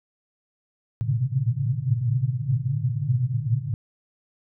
white band-pass noise, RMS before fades -24 dBFS, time 1.01-3.74 s, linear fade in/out 0 ms, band 110 to 140 Hz, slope 96 dB/octave, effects none

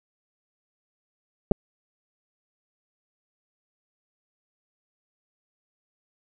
clicks, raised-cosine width 2 ms, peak -7 dBFS, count 2, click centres 1.513 / 1.518 s, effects none

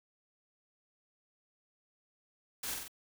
white noise with echo, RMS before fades -39 dBFS, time 2.63-2.74 s, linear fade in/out 5 ms, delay 47 ms, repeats 3, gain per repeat -3 dB, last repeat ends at 2.881 s, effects none

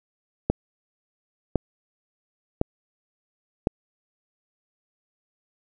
click train, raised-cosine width 2 ms, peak -6 dBFS, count 4, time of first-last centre 0.5-3.671 s, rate 0.946 Hz, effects none

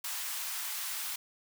white high-pass noise, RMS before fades -37 dBFS, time 0.04-1.16 s, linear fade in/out 5 ms, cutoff 830 Hz, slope 24 dB/octave, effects none

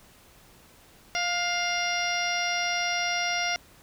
harmonic tone with a mistuned harmonic, 700 Hz, F5, 4 cents sharp, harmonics 1 / 2 / 3 / 4 / 5 / 6 / 7 / 8, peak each -31 / -33 / -30 / -34 / -39 / -40 / -38 / -33 dBFS, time 1.15-3.56 s, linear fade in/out 0 ms, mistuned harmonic 2, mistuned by +24 cents, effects pink hiss -55 dBFS RMS until 3.82 s

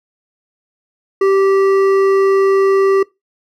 triangle tone with hard clipping, 389.4 Hz, G4, 12 cents flat, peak -11 dBFS, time 1.21-3.03 s, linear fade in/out 5 ms, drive 13 dB, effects noise-tail reverb RT60 0.2 s tail -22 dB re dry

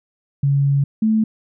sine tone pair in turn, 140 / 218.9 Hz, C#3 / A3, +18 / -9 cents, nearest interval minor sixth, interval 773 cents, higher second, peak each -13 dBFS, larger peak neither, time 0.43-0.84 / 1.02-1.24 s, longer first, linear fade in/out 5 ms, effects none

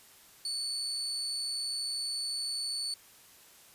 35% pulse tone, 4467 Hz, C#8, 12 cents sharp, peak -31 dBFS, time 0.45-2.94 s, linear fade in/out 2 ms, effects white hiss -57 dBFS RMS until 3.74 s + resampled to 32000 Hz

